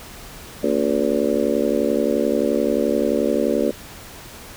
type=harmonic tone with a mistuned harmonic; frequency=71.5 Hz; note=D2; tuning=46 cents flat; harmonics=3 / 4 / 5 / 6 / 7 / 8; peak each=-24 / -24 / -24 / -24 / -24 / -24 dBFS; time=0.63-3.71 s; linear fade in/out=5 ms; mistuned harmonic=3; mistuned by=+110 cents; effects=pink hiss -39 dBFS RMS until 4.56 s